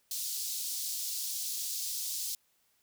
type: high-pass noise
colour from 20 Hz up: pink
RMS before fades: -36 dBFS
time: 0.11-2.35 s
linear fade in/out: 2 ms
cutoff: 4400 Hz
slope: 24 dB/octave
effects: white hiss -72 dBFS RMS until 2.82 s